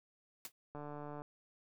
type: noise with exponential decay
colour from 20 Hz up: white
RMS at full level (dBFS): -41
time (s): 0.45-0.52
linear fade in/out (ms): 1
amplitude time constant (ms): 15
type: click train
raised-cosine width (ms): 1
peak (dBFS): -33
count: 70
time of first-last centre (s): 0.75-1.219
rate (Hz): 147
effects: none